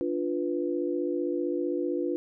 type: chord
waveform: sine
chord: B diminished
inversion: first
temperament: equal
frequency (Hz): 293.7 / 349.2 / 493.9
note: D4 / F4 / B4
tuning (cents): 0 / 0 / 0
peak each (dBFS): -31 / -29 / -33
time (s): 0.01-2.16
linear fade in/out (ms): 0
effects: none